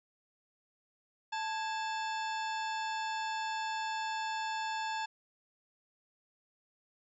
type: harmonic tone with a mistuned harmonic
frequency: 880 Hz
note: A5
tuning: in tune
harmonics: 1 / 2 / 3 / 4 / 5 / 6 / 8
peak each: -35 / -41 / -45 / -47 / -49 / -51 / -53 dBFS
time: 1.32-5.06 s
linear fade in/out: 10 ms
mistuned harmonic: 2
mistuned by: -110 cents
effects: none